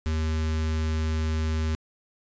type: tone with notch filter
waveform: square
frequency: 78.8 Hz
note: D#2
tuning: 23 cents sharp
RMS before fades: -26 dBFS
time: 0.06-1.75 s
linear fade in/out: 0 ms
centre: 680 Hz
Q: 1.3
effects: resampled to 16000 Hz

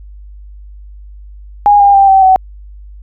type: tone with pitch steps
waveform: sine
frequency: 821 / 804.1 / 787.6 / 771.3 / 755.5 Hz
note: G#5 / G5 / G5 / G5 / F#5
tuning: -20 / +44 / +8 / -28 / +36 cents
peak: -3 dBFS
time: 1.66-2.36 s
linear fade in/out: 0 ms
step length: 140 ms
effects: added 50 Hz sine -30 dBFS peak until 3.02 s

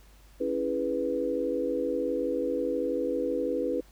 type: chord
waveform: sine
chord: C# minor seventh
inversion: none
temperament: equal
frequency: 277.2 / 329.6 / 415.3 / 493.9 Hz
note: C#4 / E4 / G#4 / B4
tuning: 0 / 0 / 0 / 0 cents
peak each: -33 / -33 / -34 / -29 dBFS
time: 0.4-3.81 s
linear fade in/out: 10 ms
effects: added 50 Hz sine -53 dBFS peak until 3.91 s + pink hiss -60 dBFS RMS until 3.91 s

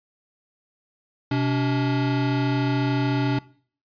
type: tone pair together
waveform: square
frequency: 127.35 / 285.9 Hz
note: C3 / D4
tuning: -46 / -46 cents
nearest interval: octave + major second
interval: 1400 cents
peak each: -24 dBFS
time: 1.31-3.39 s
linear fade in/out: 5 ms
effects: noise-tail reverb RT60 0.5 s tail -21 dB re dry + resampled to 11025 Hz

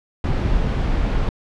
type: noise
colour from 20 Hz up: brown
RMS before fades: -19 dBFS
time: 0.24-1.29 s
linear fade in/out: 2 ms
effects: low-pass 4000 Hz 12 dB/octave

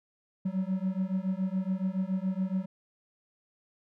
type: beating tone pair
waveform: triangle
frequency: 185 / 192.1 Hz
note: F#3 / G3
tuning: 0 / -35 cents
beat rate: 7.1 Hz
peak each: -29 dBFS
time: 0.45-2.66 s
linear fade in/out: 10 ms
effects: none

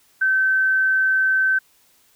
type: tone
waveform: sine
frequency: 1540 Hz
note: G6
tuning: 31 cents flat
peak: -15 dBFS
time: 0.21-1.59 s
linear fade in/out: 10 ms
effects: white hiss -58 dBFS RMS until 2.15 s

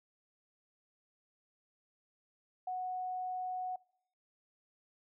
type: tone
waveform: sine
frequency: 737 Hz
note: F#5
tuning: 7 cents flat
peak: -35 dBFS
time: 2.67-3.76 s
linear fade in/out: 5 ms
effects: noise-tail reverb RT60 0.8 s tail -26 dB re dry

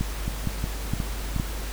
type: two click trains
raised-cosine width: 5 ms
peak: -12 / -15 dBFS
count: 4 / 4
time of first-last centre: 0.01-1.399 / 0.28-1.363 s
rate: 2.16 / 2.77 Hz
effects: added 50 Hz sine -30 dBFS peak until 1.72 s + pink hiss -37 dBFS RMS until 1.72 s

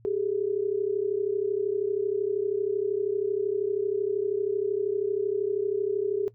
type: tone pair together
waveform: sine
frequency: 390.6 / 423.4 Hz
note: G4 / G#4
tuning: -6 / +33 cents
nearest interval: minor second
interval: 139 cents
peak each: -27 dBFS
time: 0.05-6.28 s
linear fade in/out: 0 ms
effects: noise-tail reverb RT60 0.1 s tail -18 dB re dry + added 115 Hz sine -54 dBFS peak until 6.34 s

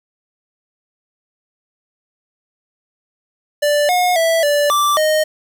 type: tone with pitch steps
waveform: square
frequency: 587 / 721 / 658 / 583 / 1170 / 619 Hz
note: D5 / F#5 / E5 / D5 / D6 / D#5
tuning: -1 / -45 / -3 / -13 / -7 / -9 cents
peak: -13 dBFS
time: 3.62-5.24 s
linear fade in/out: 10 ms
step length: 270 ms
effects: 7-bit

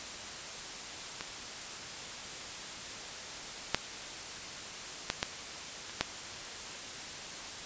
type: clicks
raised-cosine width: 0.2 ms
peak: -19 / -7 / -11 / -11 / -27 / -9 dBFS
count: 6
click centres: 1.209 / 3.746 / 5.101 / 5.229 / 5.896 / 6.01 s
effects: white hiss -42 dBFS RMS until 7.65 s + resampled to 16000 Hz

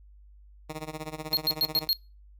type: tone with tremolo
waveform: 10% pulse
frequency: 155.56 Hz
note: D#3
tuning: in tune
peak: -24 dBFS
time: 0.69-1.88 s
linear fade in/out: 10 ms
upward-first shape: sine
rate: 16 Hz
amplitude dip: 90%
type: tone bursts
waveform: square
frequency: 4267 Hz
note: C8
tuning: 33 cents sharp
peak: -22 dBFS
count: 5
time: 1.33-1.93 s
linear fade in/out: 0 ms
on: 40 ms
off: 100 ms
effects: noise-tail reverb RT60 0.3 s tail -25 dB re dry + added 50 Hz sine -50 dBFS peak until 2.39 s

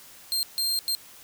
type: tone bursts at uneven times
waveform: sawtooth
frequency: 4186 Hz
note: C8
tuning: in tune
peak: -21 dBFS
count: 3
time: 0.32-0.43 / 0.58-0.79 / 0.88-0.95 s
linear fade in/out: 0 ms
effects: white hiss -49 dBFS RMS until 1.23 s

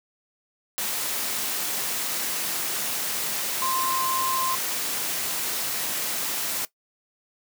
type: tone in noise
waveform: sine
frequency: 1046.5 Hz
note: C6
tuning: in tune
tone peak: -25 dBFS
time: 3.62-4.55 s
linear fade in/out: 0 ms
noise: white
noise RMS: -28 dBFS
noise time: 0.78-6.65 s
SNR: 0 dB
effects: noise-tail reverb RT60 0.1 s tail -18 dB re dry + high-pass 150 Hz 12 dB/octave

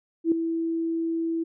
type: tone with ADSR envelope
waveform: sine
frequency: 329.6 Hz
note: E4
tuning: in tune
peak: -15 dBFS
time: 0.24-1.44 s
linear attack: 78 ms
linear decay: 3 ms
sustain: -9 dB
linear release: 14 ms
effects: none

